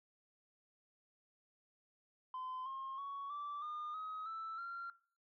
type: tone with pitch steps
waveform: sine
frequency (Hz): 1026 / 1070.2 / 1116.3 / 1164.4 / 1214.5 / 1266.8 / 1321.4 / 1378.3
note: C6 / C6 / C#6 / D6 / D#6 / D#6 / E6 / F6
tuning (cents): -34 / +39 / +12 / -15 / -42 / +31 / +4 / -23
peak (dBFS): -40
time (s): 2.34-4.9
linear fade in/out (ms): 2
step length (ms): 320
effects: noise-tail reverb RT60 0.4 s tail -17 dB re dry + tanh soft clip ceiling -39 dBFS